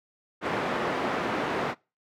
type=band-pass noise; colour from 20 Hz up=pink; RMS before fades=-29 dBFS; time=0.41-1.75 s; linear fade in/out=50 ms; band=260 to 1800 Hz; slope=12 dB/octave; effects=noise-tail reverb RT60 0.3 s tail -25 dB re dry